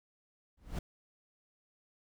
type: noise with exponential growth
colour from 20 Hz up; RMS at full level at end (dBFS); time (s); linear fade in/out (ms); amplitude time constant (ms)
brown; -30; 0.57-0.79; 5; 46
effects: none